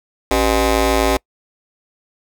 15% pulse ring-modulated tone, 220 Hz, A3, in tune, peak -4 dBFS, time 0.31-1.17 s, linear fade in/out 2 ms, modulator 166 Hz, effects noise-tail reverb RT60 0.1 s tail -26 dB re dry

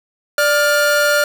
45% pulse tone pair together, 587.3 / 1413.9 Hz, D5 / F6, 0 / +21 cents, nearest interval octave + minor third, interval 1521 cents, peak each -15 dBFS, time 0.38-1.24 s, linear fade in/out 2 ms, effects none

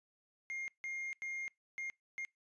triangle tone bursts at uneven times, 2125 Hz, C7, 26 cents sharp, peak -37 dBFS, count 5, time 0.5-0.68 / 0.84-1.13 / 1.22-1.48 / 1.78-1.9 / 2.18-2.25 s, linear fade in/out 0 ms, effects noise-tail reverb RT60 0.2 s tail -26 dB re dry + resampled to 22050 Hz

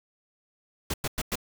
pink noise bursts, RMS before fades -29 dBFS, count 4, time 0.9-1.356 s, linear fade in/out 5 ms, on 39 ms, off 100 ms, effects none

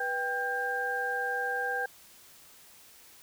sine tone cluster, 491 / 787 / 1596 Hz, B4 / G5 / G6, -10 / +7 / +31 cents, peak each -36 / -34 / -31 dBFS, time 0-1.86 s, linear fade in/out 5 ms, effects white hiss -55 dBFS RMS until 3.22 s

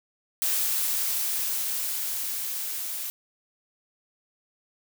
blue noise with level ramp, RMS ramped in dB -25 to -33 dBFS, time 0.42-3.1 s, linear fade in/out 0 ms, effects none

